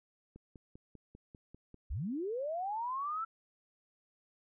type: click train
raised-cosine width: 3 ms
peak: -39 dBFS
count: 8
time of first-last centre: 0.36-1.743 s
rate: 5.06 Hz
type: linear sweep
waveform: sine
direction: up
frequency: 42.92 to 1347 Hz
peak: -34 dBFS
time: 1.9-3.25 s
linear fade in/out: 10 ms
effects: none